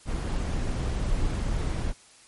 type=noise; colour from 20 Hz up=brown; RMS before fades=-27 dBFS; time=0.05-1.94 s; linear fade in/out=50 ms; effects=white hiss -54 dBFS RMS until 2.27 s + MP3 48 kbps